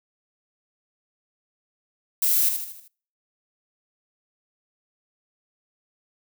violet noise with echo, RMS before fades -21 dBFS, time 2.22-2.49 s, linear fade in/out 5 ms, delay 78 ms, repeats 5, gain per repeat -6 dB, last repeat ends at 2.88 s, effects noise-tail reverb RT60 0.5 s tail -26 dB re dry

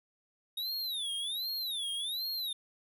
square tone with vibrato, 3715 Hz, A#7, 7 cents flat, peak -34 dBFS, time 0.57-2.53 s, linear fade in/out 5 ms, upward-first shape sine, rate 1.3 Hz, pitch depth 240 cents each way, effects none

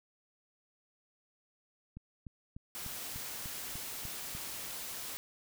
click train, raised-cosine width 5 ms, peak -33 dBFS, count 9, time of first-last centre 1.97-4.351 s, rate 3.36 Hz
white noise, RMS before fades -42 dBFS, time 2.75-5.17 s, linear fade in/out 0 ms
effects none

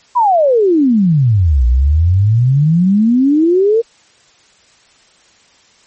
sine exponential two-way sweep, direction down then up, 1021 to 58.27 to 470.6 Hz, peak -7 dBFS, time 0.15-3.82 s, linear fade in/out 20 ms, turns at 1.66 s, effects white hiss -49 dBFS RMS until 5.86 s + MP3 32 kbps

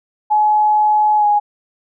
sine tone with pitch glide, 848 to 830.1 Hz, G#5 to G#5, +36 to -1 cents, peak -10 dBFS, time 0.3-1.4 s, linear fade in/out 20 ms, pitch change -37 cents, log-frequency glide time 1.17-1.26 s, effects none

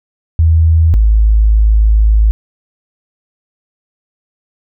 sine tone pair in turn, 81 / 53.59 Hz, E2 / A1, -30 / -45 cents, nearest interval perfect fifth, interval 715 cents, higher first, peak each -5 dBFS, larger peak neither, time 0.39-0.94 / 0.94-2.31 s, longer second, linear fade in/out 0 ms, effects none

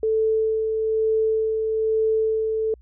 sine tone with tremolo, 440 Hz, A4, in tune, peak -17 dBFS, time 0.03-2.74 s, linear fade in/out 2 ms, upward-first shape sine, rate 1.1 Hz, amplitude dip 35%, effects added 60 Hz sine -47 dBFS peak until 2.81 s

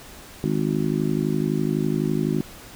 harmonic tone, 51.91 Hz, G#1, in tune, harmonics 3 / 4 / 5 / 6 / 7, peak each -25 / -26 / -27 / -28 / -28 dBFS, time 0.44-2.41 s, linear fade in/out 0 ms, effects pink hiss -43 dBFS RMS until 2.75 s

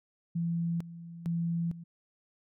sine tone with tremolo, 168.7 Hz, E3, 40 cents sharp, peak -28 dBFS, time 0.35-1.84 s, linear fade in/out 10 ms, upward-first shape square, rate 1.1 Hz, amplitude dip 80%, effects none

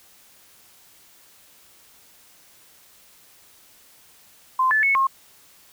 sine tone with pitch steps, 1037 / 1740 / 2202 / 1075 Hz, C6 / A6 / C#7 / C6, -16 / -20 / -12 / +47 cents, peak -16 dBFS, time 4.59-5.07 s, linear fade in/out 5 ms, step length 120 ms, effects white hiss -53 dBFS RMS until 5.72 s

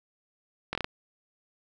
slowing click train, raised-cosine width 0.3 ms, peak -14 dBFS, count 5, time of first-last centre 0.73-0.844 s, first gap 21 ms, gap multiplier 1.21, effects none

